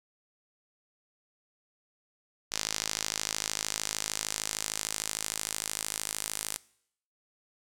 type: tone with band-pass filter sweep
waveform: sawtooth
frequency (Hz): 53.2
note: G#1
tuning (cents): +42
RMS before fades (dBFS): -35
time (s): 2.51-6.58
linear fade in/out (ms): 20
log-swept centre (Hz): 6000 to 9300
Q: 1.5
effects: noise-tail reverb RT60 0.7 s tail -22 dB re dry